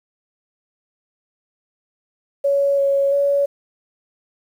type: tone with pitch steps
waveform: sine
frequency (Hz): 560 / 555 / 564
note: C#5 / C#5 / C#5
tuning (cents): +18 / +2 / +30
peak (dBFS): -14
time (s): 2.44-3.46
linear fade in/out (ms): 10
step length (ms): 340
effects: 8-bit